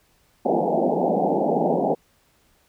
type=band-pass noise; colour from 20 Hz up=white; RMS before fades=-21 dBFS; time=0.45-1.95 s; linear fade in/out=10 ms; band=160 to 840 Hz; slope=96 dB/octave; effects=pink hiss -62 dBFS RMS until 2.68 s